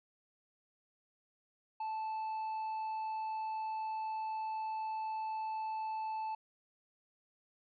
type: tone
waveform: triangle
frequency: 876 Hz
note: A5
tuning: 8 cents flat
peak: -34 dBFS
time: 1.8-6.35 s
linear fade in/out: 5 ms
effects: resampled to 11025 Hz